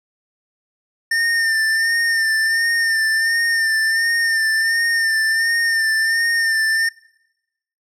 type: tone with vibrato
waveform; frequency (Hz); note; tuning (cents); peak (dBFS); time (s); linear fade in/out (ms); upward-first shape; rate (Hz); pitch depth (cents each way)
square; 1808; A6; +47; -16; 1.11-6.89; 5; sine; 1.4; 36
effects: noise-tail reverb RT60 1.0 s tail -26 dB re dry + low-pass 10000 Hz 12 dB/octave